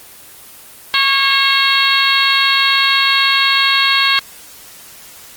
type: harmonic tone with a mistuned harmonic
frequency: 544 Hz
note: C#5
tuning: 33 cents flat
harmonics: 2 / 3 / 4 / 5 / 6 / 7 / 8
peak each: -18 / -18 / -18 / -18 / -18 / -18 / -18 dBFS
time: 0.94-4.19 s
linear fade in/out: 0 ms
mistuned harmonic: 2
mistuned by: +28 cents
effects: white hiss -38 dBFS RMS until 5.36 s + Opus 24 kbps